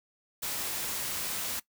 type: noise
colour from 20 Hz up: white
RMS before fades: -34 dBFS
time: 0.42-1.6 s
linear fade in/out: 10 ms
effects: noise-tail reverb RT60 0.1 s tail -19 dB re dry